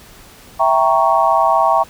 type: chord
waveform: sine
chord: E diminished seventh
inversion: none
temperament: equal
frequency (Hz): 659.3 / 784 / 932.3 / 1108.7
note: E5 / G5 / Bb5 / Db6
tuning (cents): 0 / 0 / 0 / 0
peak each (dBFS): -16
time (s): 0.59-1.84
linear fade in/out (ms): 20
effects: pink hiss -42 dBFS RMS until 1.89 s